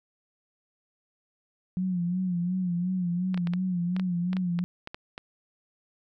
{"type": "tone with vibrato", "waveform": "sine", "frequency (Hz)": 179.5, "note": "F3", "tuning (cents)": 48, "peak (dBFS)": -25, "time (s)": [1.77, 4.64], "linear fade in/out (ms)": 0, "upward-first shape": "sine", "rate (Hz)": 2.8, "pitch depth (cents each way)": 71}
{"type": "clicks", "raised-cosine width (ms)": 0.3, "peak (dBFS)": -21, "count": 12, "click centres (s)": [3.344, 3.376, 3.472, 3.536, 3.965, 3.997, 4.331, 4.368, 4.59, 4.874, 4.945, 5.179]}
{"effects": []}